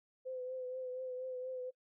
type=tone with vibrato; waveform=sine; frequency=510 Hz; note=C5; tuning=44 cents flat; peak=-39 dBFS; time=0.25-1.71 s; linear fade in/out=20 ms; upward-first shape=triangle; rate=4.2 Hz; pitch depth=36 cents each way; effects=noise-tail reverb RT60 0.1 s tail -23 dB re dry